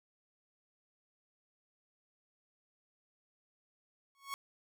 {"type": "tone with exponential growth", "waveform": "sawtooth", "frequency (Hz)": 1105, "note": "C#6", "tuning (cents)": -6, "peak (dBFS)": -31, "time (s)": [4.15, 4.34], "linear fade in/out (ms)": 0, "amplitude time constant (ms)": 41, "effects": []}